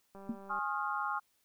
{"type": "click train", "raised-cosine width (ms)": 1, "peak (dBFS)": -38, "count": 87, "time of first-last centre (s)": [0.15, 0.589], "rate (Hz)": 196}
{"type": "tone with exponential decay", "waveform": "sine", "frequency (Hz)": 227.8, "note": "A#3", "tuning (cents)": -40, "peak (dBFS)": -29, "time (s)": [0.29, 0.41], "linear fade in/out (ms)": 5, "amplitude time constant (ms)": 25}
{"type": "chord", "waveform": "sine", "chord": "F minor seventh", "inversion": "first", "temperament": "equal with one note detuned", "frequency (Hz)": [830.6, 1074.1, 1244.5, 1396.9], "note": ["Ab5", "C6", "Eb6", "F6"], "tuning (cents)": [0, 45, 0, 0], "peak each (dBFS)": -38, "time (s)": [0.49, 1.2], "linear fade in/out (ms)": 20}
{"effects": ["white hiss -74 dBFS RMS until 1.44 s"]}